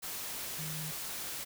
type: tone in noise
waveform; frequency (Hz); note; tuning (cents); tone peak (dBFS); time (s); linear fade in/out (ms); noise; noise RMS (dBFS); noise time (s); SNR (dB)
sine; 155.56; D#3; 0; -40; 0.58-0.92; 20; white; -40; 0.02-1.45; -3
effects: none